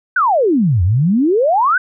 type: exponential two-way sweep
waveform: sine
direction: down then up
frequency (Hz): 1568 to 83 to 1568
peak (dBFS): -10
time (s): 0.16-1.78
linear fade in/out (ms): 5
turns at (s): 0.83
effects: none